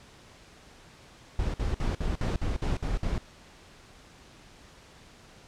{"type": "noise bursts", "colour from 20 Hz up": "brown", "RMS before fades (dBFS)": -28, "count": 9, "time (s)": [1.39, 3.18], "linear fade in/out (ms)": 2, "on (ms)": 150, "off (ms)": 55, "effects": ["pink hiss -53 dBFS RMS until 5.47 s", "low-pass 7000 Hz 12 dB/octave"]}